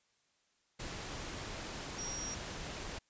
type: tone in noise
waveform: sine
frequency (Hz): 5670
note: F8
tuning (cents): +25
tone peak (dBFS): -40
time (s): 1.98-2.35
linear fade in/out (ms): 10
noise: pink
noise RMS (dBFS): -43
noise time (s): 0.79-2.99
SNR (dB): 0
effects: white hiss -75 dBFS RMS until 3.09 s + resampled to 16000 Hz